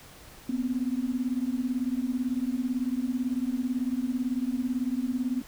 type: beating tone pair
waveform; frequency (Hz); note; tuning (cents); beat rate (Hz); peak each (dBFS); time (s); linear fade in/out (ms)
sine; 243.4 / 261.4; B3 / C4; -25 / -1; 18; -29; 0.49-5.42; 5
effects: pink hiss -50 dBFS RMS until 5.47 s